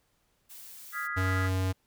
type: noise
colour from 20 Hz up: blue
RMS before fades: -47 dBFS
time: 0.49-1.08 s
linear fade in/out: 20 ms
type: chord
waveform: sine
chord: F half-diminished seventh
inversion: third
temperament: equal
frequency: 1244.5 / 1396.9 / 1661.2 / 1975.5 Hz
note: Eb6 / F6 / Ab6 / Cb7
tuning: 0 / 0 / 0 / 0 cents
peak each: -37 dBFS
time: 0.92-1.5 s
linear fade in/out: 50 ms
type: tone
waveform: square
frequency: 93.8 Hz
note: F#2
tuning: 24 cents sharp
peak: -27 dBFS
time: 1.16-1.73 s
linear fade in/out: 20 ms
effects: pink hiss -72 dBFS RMS until 1.86 s